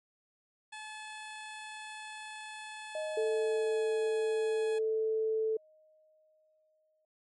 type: tone with pitch glide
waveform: 15% pulse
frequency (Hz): 861 to 840.8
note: A5 to G#5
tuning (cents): -38 to +21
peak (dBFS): -36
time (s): 0.72-4.79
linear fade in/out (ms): 10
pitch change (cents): -41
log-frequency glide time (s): 2.89-3.94
type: tone with exponential decay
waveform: sine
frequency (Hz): 622.3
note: D#5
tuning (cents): 0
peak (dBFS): -33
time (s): 2.95-7.05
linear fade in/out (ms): 2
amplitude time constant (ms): 890
type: tone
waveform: sine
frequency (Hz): 440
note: A4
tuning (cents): 0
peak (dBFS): -28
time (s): 3.17-5.57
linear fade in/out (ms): 5
effects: MP3 48 kbps